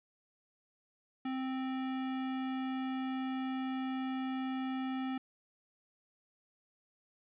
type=tone; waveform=square; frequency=261.6 Hz; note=C4; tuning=in tune; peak=-35 dBFS; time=1.25-5.18 s; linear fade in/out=5 ms; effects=resampled to 8000 Hz + 11-bit